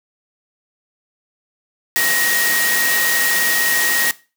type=tone in noise; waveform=sine; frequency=1882 Hz; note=A#6; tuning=16 cents sharp; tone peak=-18 dBFS; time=1.96-4.11 s; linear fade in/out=0 ms; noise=white; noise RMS=-19 dBFS; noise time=1.96-4.11 s; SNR=-2 dB; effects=noise-tail reverb RT60 0.3 s tail -18 dB re dry + high-pass 200 Hz 12 dB/octave